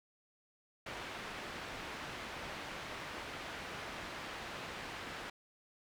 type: low-pass noise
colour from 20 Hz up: white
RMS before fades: -45 dBFS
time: 0.86-5.3 s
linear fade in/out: 5 ms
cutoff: 2300 Hz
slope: 12 dB/octave
effects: none